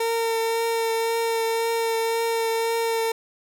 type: tone with vibrato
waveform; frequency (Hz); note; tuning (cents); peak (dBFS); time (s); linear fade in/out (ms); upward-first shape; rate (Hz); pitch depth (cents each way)
30% pulse; 456.2; A#4; -37; -19; 0-3.12; 5; triangle; 1.9; 16
effects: none